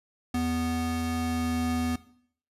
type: tone pair together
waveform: square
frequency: 82.41 / 246.5 Hz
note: E2 / B3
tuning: 0 / -3 cents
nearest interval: octave + perfect fifth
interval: 1897 cents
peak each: -34 / -28 dBFS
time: 0.34-1.96 s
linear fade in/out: 5 ms
effects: noise-tail reverb RT60 0.6 s tail -17 dB re dry + resampled to 32000 Hz